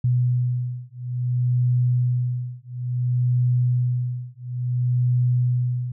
sine beating tone pair, 123.47 / 124.05 Hz, B2 / B2, 0 / +8 cents, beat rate 0.58 Hz, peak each -22 dBFS, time 0.04-5.92 s, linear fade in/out 5 ms, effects none

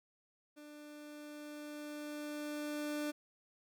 30% pulse tone with level ramp, 297 Hz, D4, 20 cents sharp, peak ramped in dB -49 to -33 dBFS, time 0.56-3.12 s, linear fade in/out 20 ms, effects none

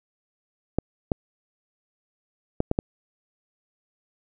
clicks, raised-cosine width 2 ms, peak -8 dBFS, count 5, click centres 0.786 / 1.118 / 2.604 / 2.714 / 2.789 s, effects none

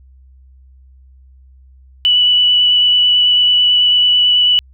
sine tone with vibrato, 2960 Hz, F#7, in tune, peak -8 dBFS, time 2.05-4.59 s, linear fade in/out 0 ms, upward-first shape square, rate 9.1 Hz, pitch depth 8 cents each way, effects added 65 Hz sine -41 dBFS peak until 4.73 s

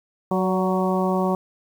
harmonic tone with a mistuned harmonic, 185.9 Hz, F#3, 8 cents sharp, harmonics 1 / 2 / 3 / 4 / 5 / 6, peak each -22 / -25 / -27 / -28 / -29 / -30 dBFS, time 0.31-1.35 s, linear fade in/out 2 ms, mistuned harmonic 3, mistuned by +30 cents, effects 8-bit

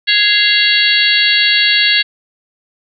harmonic tone with a mistuned harmonic, 554.4 Hz, C#5, in tune, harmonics 3 / 4 / 5 / 6 / 7 / 8, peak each -16 / -16 / -16 / -16 / -16 / -16 dBFS, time 0.07-2.03 s, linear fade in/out 20 ms, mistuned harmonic 4, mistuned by -110 cents, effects none

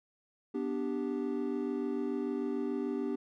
triangle chord, G major, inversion first, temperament equal, 246.9 / 293.7 / 392 Hz, B3 / D4 / G4, 0 / 0 / 0 cents, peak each -34 dBFS, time 0.54-3.16 s, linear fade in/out 10 ms, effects none

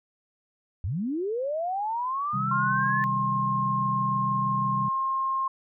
sine linear sweep, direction up, 73.42 to 1760 Hz, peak -26 dBFS, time 0.84-3.04 s, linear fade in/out 0 ms
sine chord, C minor, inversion none, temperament just, 130.81 / 156.98 / 196.22 Hz, C3 / Eb3 / G3, 0 / +16 / +2 cents, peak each -31 / -36 / -32 dBFS, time 2.33-4.89 s, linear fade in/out 10 ms
sine tone, 1066 Hz, C6, 32 cents sharp, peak -24 dBFS, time 2.51-5.48 s, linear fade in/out 5 ms
effects none

